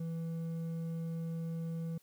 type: tone with hard clipping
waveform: sine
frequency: 164.81 Hz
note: E3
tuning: in tune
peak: -37 dBFS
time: 0-1.98 s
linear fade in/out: 5 ms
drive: 5 dB
effects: white hiss -68 dBFS RMS until 2.02 s